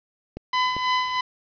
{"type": "clicks", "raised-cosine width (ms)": 2, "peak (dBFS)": -20, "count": 2, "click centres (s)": [0.37, 0.766]}
{"type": "tone with tremolo", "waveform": "sawtooth", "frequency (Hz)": 1008, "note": "B5", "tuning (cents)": 35, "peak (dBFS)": -15, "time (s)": [0.53, 1.21], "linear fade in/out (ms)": 5, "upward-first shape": "sine", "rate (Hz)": 3.1, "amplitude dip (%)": 55}
{"effects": ["resampled to 11025 Hz", "7-bit"]}